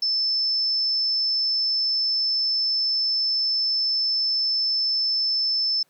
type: tone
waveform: sine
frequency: 5274 Hz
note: E8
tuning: in tune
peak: -20 dBFS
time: 0.02-5.83 s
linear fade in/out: 5 ms
effects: pink hiss -65 dBFS RMS until 5.89 s + high-pass 200 Hz 12 dB/octave